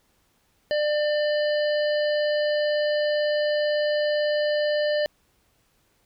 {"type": "harmonic tone", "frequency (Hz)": 597, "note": "D5", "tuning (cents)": 28, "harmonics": [1, 3, 5, 7, 8], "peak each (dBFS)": [-21, -31, -35, -38, -39], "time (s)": [0.71, 5.06], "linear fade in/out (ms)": 0, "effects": ["pink hiss -66 dBFS RMS until 6.05 s"]}